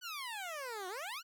15% pulse exponential two-way sweep, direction down then up, 1520 to 355 to 1520 Hz, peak -34 dBFS, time 0.01-1.23 s, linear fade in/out 50 ms, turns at 0.88 s, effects none

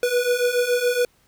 square beating tone pair, 484.5 / 491.6 Hz, B4 / B4, -33 / -8 cents, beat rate 7.1 Hz, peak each -24 / -21 dBFS, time 0.03-1.05 s, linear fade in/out 2 ms, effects pink hiss -61 dBFS RMS until 1.27 s

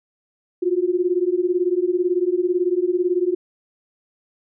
sine beating tone pair, 349.2 / 367.2 Hz, F4 / F#4, 0 / -13 cents, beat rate 18 Hz, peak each -20 dBFS, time 0.62-3.35 s, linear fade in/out 10 ms, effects none

